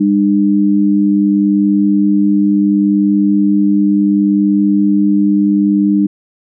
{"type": "tone pair together", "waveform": "sine", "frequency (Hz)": [201, 301.7], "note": ["G3", "D4"], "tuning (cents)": [44, 47], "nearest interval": "perfect fifth", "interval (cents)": 703, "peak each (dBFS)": -11, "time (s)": [0, 6.07], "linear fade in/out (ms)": 10, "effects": []}